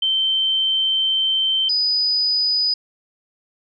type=tone pair in turn; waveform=sine; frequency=3108 / 4975 Hz; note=G7 / D#8; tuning=-16 / -1 cents; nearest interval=minor sixth; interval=815 cents; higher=second; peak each=-16 dBFS; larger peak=neither; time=0.02-1.69 / 1.69-2.74 s; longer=first; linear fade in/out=5 ms; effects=none